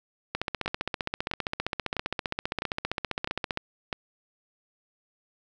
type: two click trains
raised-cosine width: 0.3 ms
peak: -12 / -13 dBFS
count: 50 / 6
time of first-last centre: 0.35-3.574 / 0.66-3.928 s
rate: 15.2 / 1.53 Hz
effects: none